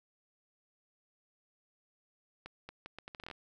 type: accelerating click train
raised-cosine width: 0.3 ms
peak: -29 dBFS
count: 12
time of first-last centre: 2.46-3.312 s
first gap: 230 ms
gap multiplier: 0.74
effects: none